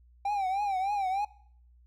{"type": "tone with vibrato", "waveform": "triangle", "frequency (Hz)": 785, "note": "G5", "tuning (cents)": 2, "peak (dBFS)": -25, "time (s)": [0.25, 1.25], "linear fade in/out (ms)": 5, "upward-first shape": "triangle", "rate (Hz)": 3.3, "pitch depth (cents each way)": 120, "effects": ["noise-tail reverb RT60 0.6 s tail -21 dB re dry", "added 60 Hz sine -56 dBFS peak until 1.86 s"]}